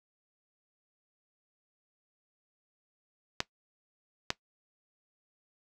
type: clicks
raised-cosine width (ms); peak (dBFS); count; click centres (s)
0.2; -10; 2; 3.404 / 4.304
effects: noise-tail reverb RT60 0.1 s tail -18 dB re dry